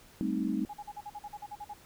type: chord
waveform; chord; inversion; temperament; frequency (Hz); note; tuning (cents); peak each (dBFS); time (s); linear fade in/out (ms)
sine; A half-diminished seventh; third; equal; 196 / 220 / 261.6 / 311.1; G3 / A3 / C4 / Eb4; 0 / 0 / 0 / 0; -34; 0.21-0.65; 0
type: tone bursts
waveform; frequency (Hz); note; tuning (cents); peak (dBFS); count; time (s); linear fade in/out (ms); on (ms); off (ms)
sine; 830.6; G#5; 0; -38; 12; 0.69-1.738; 10; 47; 44
effects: pink hiss -57 dBFS RMS until 1.85 s